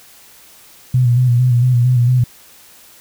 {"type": "tone with vibrato", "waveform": "sine", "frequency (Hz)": 123.47, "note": "B2", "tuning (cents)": 0, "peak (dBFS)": -9, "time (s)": [0.94, 2.24], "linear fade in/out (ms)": 5, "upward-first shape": "square", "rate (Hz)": 4.4, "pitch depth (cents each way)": 43, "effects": ["white hiss -44 dBFS RMS until 3 s"]}